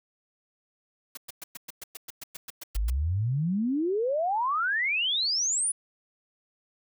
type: noise bursts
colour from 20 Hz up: white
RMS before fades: -39 dBFS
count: 14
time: 1.15-2.902 s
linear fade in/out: 5 ms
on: 23 ms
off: 110 ms
type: exponential sweep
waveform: sine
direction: up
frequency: 46.25 to 10080 Hz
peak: -24 dBFS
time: 2.75-5.72 s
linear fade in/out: 10 ms
effects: none